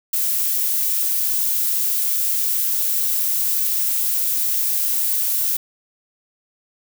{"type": "noise", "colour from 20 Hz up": "violet", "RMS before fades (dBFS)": -20, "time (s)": [0.13, 5.57], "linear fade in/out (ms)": 5, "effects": []}